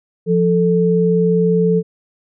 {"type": "tone pair together", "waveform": "sine", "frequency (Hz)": [174.61, 440], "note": ["F3", "A4"], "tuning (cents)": [0, 0], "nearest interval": "octave + major third", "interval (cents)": 1600, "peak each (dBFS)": -14, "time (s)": [0.26, 1.83], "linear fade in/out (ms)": 50, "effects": []}